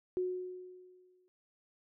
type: tone with exponential decay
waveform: sine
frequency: 365.5 Hz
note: F#4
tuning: 21 cents flat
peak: -29 dBFS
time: 0.17-1.28 s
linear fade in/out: 0 ms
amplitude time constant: 240 ms
effects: none